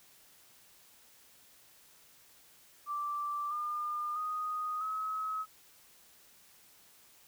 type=tone with pitch steps; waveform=sine; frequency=1172 / 1207 / 1243.1 / 1280.3 Hz; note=D6 / D6 / D#6 / D#6; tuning=-4 / +47 / -2 / +49 cents; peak=-33 dBFS; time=2.86-5.46 s; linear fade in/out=50 ms; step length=650 ms; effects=white hiss -61 dBFS RMS until 7.27 s